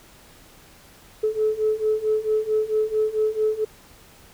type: beating tone pair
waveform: sine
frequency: 429.4 / 433.9 Hz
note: A4 / A4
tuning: -42 / -24 cents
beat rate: 4.5 Hz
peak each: -23 / -21 dBFS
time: 1.23-3.65 s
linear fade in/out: 10 ms
effects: tanh soft clip ceiling -12 dBFS + pink hiss -50 dBFS RMS until 4.33 s